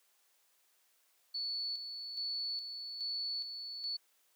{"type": "tone with tremolo", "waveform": "sine", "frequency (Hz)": 4441, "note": "C#8", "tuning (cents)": 2, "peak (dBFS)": -35, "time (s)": [1.34, 3.97], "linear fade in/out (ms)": 10, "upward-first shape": "square", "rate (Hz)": 1.2, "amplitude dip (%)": 50, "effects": ["white hiss -72 dBFS RMS until 4.35 s", "high-pass 400 Hz 12 dB/octave"]}